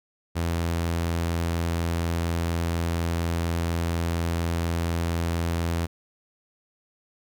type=tone; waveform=sawtooth; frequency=84.2 Hz; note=E2; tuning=37 cents sharp; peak=-20 dBFS; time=0.35-5.87 s; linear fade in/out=20 ms; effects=none